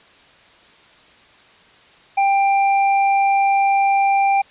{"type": "tone with hard clipping", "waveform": "sine", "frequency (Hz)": 790, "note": "G5", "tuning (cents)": 13, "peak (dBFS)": -15, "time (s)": [2.17, 4.42], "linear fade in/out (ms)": 10, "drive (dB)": 11, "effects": ["white hiss -49 dBFS RMS until 4.5 s", "resampled to 8000 Hz"]}